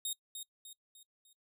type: tone with echo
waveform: 15% pulse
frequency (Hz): 3721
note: A#7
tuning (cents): -4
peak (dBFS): -27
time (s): 0.05-0.13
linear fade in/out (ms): 2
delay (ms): 300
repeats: 4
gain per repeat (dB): -7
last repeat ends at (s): 1.33
effects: noise-tail reverb RT60 0.1 s tail -22 dB re dry